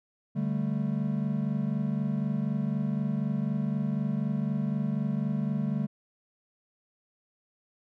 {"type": "chord", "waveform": "triangle", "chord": "D suspended fourth", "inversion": "none", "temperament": "equal", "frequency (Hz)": [146.83, 196, 220], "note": ["D3", "G3", "A3"], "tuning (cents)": [0, 0, 0], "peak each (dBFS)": -29, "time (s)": [0.35, 5.87], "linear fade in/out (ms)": 20, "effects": []}